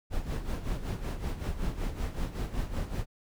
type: noise with tremolo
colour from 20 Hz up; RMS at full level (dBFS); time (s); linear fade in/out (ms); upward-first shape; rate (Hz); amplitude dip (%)
brown; -30; 0.1-3.06; 50; sine; 5.3; 70
effects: none